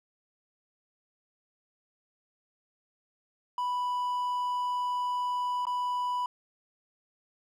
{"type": "tone with dropouts", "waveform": "triangle", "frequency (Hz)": 987.8, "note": "B5", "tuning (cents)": 0, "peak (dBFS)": -26, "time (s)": [3.58, 6.26], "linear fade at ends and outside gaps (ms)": 2, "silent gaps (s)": [5.654, 5.668], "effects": []}